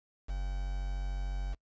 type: tone with quantisation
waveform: triangle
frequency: 46.84 Hz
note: F#1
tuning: 22 cents sharp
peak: -30 dBFS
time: 0.28-1.55 s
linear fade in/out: 20 ms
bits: 8
effects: noise-tail reverb RT60 0.1 s tail -26 dB re dry + resampled to 16000 Hz